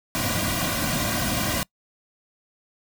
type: noise with comb filter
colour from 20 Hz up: pink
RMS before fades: -25 dBFS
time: 0.15-1.63 s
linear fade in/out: 0 ms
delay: 2.3 ms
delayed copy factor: -0.95
effects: noise-tail reverb RT60 0.1 s tail -24 dB re dry